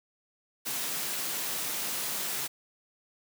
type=high-pass noise; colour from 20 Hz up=white; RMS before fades=-33 dBFS; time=0.65-2.48 s; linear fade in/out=20 ms; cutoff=120 Hz; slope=96 dB/octave; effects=none